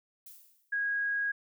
violet noise with exponential decay, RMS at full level -47 dBFS, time 0.26-0.86 s, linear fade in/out 5 ms, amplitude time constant 130 ms
sine tone, 1645 Hz, G#6, 17 cents flat, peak -28 dBFS, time 0.72-1.32 s, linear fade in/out 10 ms
effects none

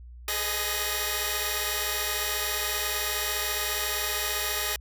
5% pulse tone cluster, 415.1 / 430 / 502 / 618 / 1888 Hz, G#4 / A4 / B4 / D#5 / A#6, -1 / -40 / +28 / -12 / +22 cents, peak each -22 / -27 / -27 / -22 / -20 dBFS, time 0.28-4.76 s, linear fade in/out 2 ms, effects added 60 Hz sine -42 dBFS peak until 4.8 s

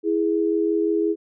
sine tone pair together, 329.6 / 415.3 Hz, E4 / G#4, 0 / 0 cents, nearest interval major third, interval 400 cents, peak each -21 dBFS, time 0.03-1.16 s, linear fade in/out 50 ms, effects none

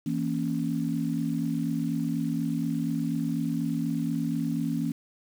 sine chord, A# diminished, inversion second, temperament equal, 164.81 / 233.1 / 277.2 Hz, E3 / A#3 / C#4, 0 / 0 / 0 cents, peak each -30 dBFS, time 0.06-4.92 s, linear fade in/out 5 ms, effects 8-bit

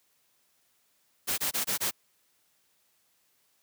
white noise bursts, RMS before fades -29 dBFS, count 5, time 1.27-1.912 s, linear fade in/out 20 ms, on 110 ms, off 23 ms, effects white hiss -70 dBFS RMS until 3.62 s + high-pass 80 Hz 12 dB/octave

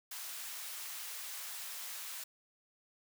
white high-pass noise, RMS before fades -44 dBFS, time 0.11-2.24 s, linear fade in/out 5 ms, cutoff 870 Hz, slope 12 dB/octave, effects none

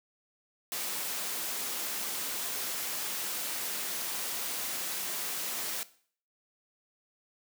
white noise, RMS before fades -35 dBFS, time 0.72-5.83 s, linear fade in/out 0 ms, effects noise-tail reverb RT60 0.5 s tail -17 dB re dry + high-pass 200 Hz 12 dB/octave

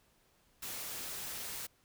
white noise, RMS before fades -42 dBFS, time 0.62-1.67 s, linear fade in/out 10 ms, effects pink hiss -70 dBFS RMS until 1.84 s

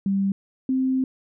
sine tone pair in turn, 196 / 261.1 Hz, G3 / C4, 0 / -3 cents, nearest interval perfect fourth, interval 497 cents, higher second, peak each -19 / -19 dBFS, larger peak neither, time 0.06-0.32 / 0.69-1.04 s, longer second, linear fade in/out 2 ms, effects none

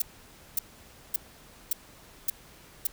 violet noise bursts, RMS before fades -25 dBFS, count 6, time 0-2.87 s, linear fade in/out 5 ms, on 20 ms, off 550 ms, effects pink hiss -53 dBFS RMS until 2.92 s

